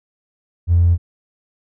triangle tone with tanh clipping, 86 Hz, F2, 26 cents flat, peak -9 dBFS, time 0.67-0.98 s, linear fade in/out 50 ms, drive 1 dB, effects none

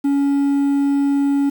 triangle tone with quantisation, 280.3 Hz, C#4, 19 cents sharp, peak -12 dBFS, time 0.04-1.5 s, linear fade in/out 10 ms, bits 7, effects none

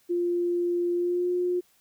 sine tone with pitch glide, 349.2 to 357.2 Hz, F4 to F4, 0 to +39 cents, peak -23 dBFS, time 0.09-1.61 s, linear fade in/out 20 ms, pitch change +39 cents, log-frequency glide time 0.94-1.3 s, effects white hiss -64 dBFS RMS until 1.8 s

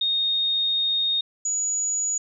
sine tone pair in turn, 3703 / 6850 Hz, A#7 / A8, -12 / -47 cents, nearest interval major seventh, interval 1065 cents, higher second, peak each -20 / -22 dBFS, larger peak first, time 0.01-1.21 / 1.45-2.18 s, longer first, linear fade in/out 5 ms, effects none

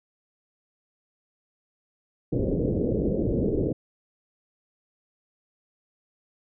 white low-pass noise, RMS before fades -25 dBFS, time 2.32-3.73 s, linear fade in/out 10 ms, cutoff 500 Hz, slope 48 dB/octave, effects none

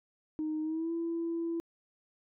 sine tone with pitch glide, 310 to 334.2 Hz, D#4 to E4, -6 to +24 cents, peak -30 dBFS, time 0.39-1.6 s, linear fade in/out 0 ms, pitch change +130 cents, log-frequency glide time 0.62-0.92 s, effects tanh soft clip ceiling -27 dBFS

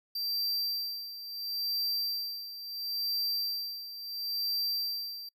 square tone with tremolo, 4699 Hz, D8, in tune, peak -29 dBFS, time 0.15-5.29 s, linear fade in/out 5 ms, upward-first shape sine, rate 0.73 Hz, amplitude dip 75%, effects noise-tail reverb RT60 0.1 s tail -25 dB re dry

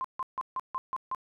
sine tone bursts, 1046.5 Hz, C6, in tune, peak -29 dBFS, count 7, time 0.01-1.148 s, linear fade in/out 0 ms, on 34 ms, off 150 ms, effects none

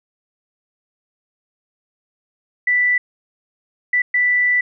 sine tone bursts at uneven times, 1975.5 Hz, B6, in tune, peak -13 dBFS, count 3, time 2.67-2.98 / 3.93-4.02 / 4.14-4.61 s, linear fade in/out 5 ms, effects none

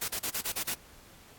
white noise bursts, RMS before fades -32 dBFS, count 7, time 0.01-0.744 s, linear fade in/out 10 ms, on 74 ms, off 36 ms, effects pink hiss -55 dBFS RMS until 1.38 s + AAC 64 kbps

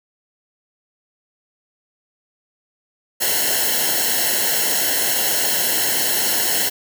white noise with comb filter, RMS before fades -19 dBFS, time 3.2-6.7 s, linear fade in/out 20 ms, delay 0.83 ms, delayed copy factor -0.9, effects none

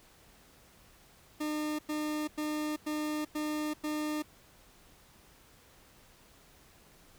40% pulse tone bursts, 303.3 Hz, D#4, 44 cents flat, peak -31 dBFS, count 6, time 1.4-4.225 s, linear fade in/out 10 ms, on 390 ms, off 97 ms, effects pink hiss -60 dBFS RMS until 7.18 s

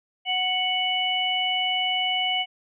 harmonic tone, 740 Hz, F#5, in tune, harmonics 1 / 3 / 4, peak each -28 / -28 / -24 dBFS, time 0.25-2.46 s, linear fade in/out 50 ms, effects none

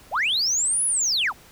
sine linear two-way sweep, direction up then down, 466.2 to 10548 to 638 Hz, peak -18 dBFS, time 0.11-1.33 s, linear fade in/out 50 ms, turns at 0.85 s, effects tanh soft clip ceiling -17 dBFS + pink hiss -50 dBFS RMS until 1.51 s

